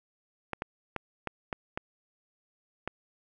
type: clicks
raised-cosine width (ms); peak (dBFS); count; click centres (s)
0.5; -17; 7; 0.533 / 0.621 / 0.963 / 1.273 / 1.528 / 1.775 / 2.876
effects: none